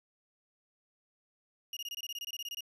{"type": "tone bursts", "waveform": "35% pulse", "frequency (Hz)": 2856, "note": "F7", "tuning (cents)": 38, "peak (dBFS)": -36, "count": 15, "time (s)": [1.73, 2.607], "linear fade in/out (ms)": 2, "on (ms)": 37, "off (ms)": 23, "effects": ["resampled to 32000 Hz"]}